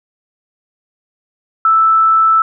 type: tone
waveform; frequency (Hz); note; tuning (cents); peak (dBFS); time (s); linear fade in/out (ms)
sine; 1318.5; E6; 0; -7; 1.65-2.42; 2
effects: none